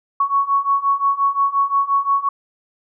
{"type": "beating tone pair", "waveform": "sine", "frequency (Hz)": [1108.7, 1114.4], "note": ["C#6", "C#6"], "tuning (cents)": [0, 9], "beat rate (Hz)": 5.7, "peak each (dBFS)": [-19, -17], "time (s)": [0.2, 2.29], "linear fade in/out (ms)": 5, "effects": []}